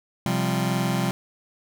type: chord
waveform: sawtooth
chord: C suspended fourth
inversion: none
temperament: just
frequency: 130.81 / 174.42 / 196.22 Hz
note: C3 / F3 / G3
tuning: 0 / -2 / +2 cents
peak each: -22 dBFS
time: 0.26-1.11 s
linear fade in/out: 0 ms
effects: none